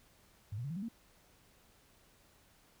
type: tone with pitch steps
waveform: sine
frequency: 102.5 / 120.49 / 141.65 / 166.51 / 195.74 / 230.1 Hz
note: G#2 / B2 / C#3 / E3 / G3 / A#3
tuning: -22 / -42 / +38 / +18 / -2 / -22 cents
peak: -37 dBFS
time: 0.52-0.886 s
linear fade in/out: 5 ms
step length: 61 ms
effects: pink hiss -66 dBFS RMS until 2.8 s